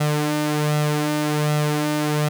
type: tone with flanger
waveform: sawtooth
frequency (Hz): 150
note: D3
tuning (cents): +37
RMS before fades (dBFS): -21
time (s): 0-2.29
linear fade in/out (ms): 10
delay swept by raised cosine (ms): 1.5 to 3.4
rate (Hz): 1.3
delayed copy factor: +0.55
effects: none